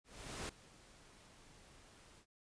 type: noise with ADSR envelope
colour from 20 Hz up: pink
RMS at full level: -43 dBFS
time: 0.04-2.26 s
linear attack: 450 ms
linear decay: 4 ms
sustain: -19 dB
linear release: 74 ms
effects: resampled to 22050 Hz